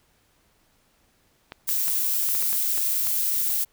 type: clicks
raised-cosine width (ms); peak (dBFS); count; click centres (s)
0.3; -20; 9; 1.521 / 1.691 / 1.881 / 2.289 / 2.351 / 2.425 / 2.529 / 2.777 / 3.071
type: noise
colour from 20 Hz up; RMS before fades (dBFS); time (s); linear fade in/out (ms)
violet; -24; 1.67-3.65; 20
effects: pink hiss -64 dBFS RMS until 3.72 s